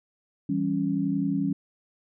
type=chord; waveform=sine; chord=C# diminished; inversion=first; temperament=equal; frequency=164.81 / 196 / 277.2 Hz; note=E3 / G3 / C#4; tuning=0 / 0 / 0 cents; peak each=-30 / -28 / -26 dBFS; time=0.49-1.53 s; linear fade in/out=5 ms; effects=none